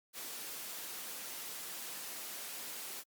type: noise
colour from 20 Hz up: white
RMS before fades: -44 dBFS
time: 0.13-3.04 s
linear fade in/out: 50 ms
effects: high-pass 200 Hz 12 dB/octave + Opus 48 kbps